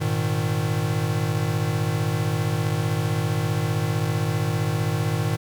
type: chord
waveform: square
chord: Ab suspended second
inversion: none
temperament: equal with one note detuned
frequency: 103.83 / 119.2 / 155.56 Hz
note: Ab2 / Bb2 / Eb3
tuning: 0 / +39 / 0 cents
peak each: -27 / -27 / -26 dBFS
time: 0-5.37 s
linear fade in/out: 20 ms
effects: 10-bit